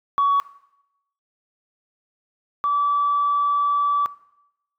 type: tone pair in turn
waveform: sine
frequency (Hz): 1126 / 1154.3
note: C#6 / D6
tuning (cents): +27 / -30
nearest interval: unison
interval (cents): 43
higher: second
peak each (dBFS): -14 / -17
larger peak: first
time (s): 0.18-0.4 / 2.64-4.06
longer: second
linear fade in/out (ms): 0
effects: noise-tail reverb RT60 0.8 s tail -18 dB re dry + tanh soft clip ceiling -12 dBFS